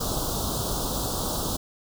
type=band-stop noise; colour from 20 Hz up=pink; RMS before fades=-28 dBFS; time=0-1.57 s; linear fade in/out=10 ms; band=1300 to 3400 Hz; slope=48 dB/octave; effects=none